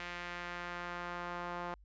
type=tone with band-pass filter sweep; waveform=sawtooth; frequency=175.2 Hz; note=F3; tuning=6 cents sharp; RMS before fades=-42 dBFS; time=0-1.74 s; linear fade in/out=0 ms; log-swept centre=2100 to 990 Hz; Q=1.4; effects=added 50 Hz sine -57 dBFS peak until 1.84 s + resampled to 16000 Hz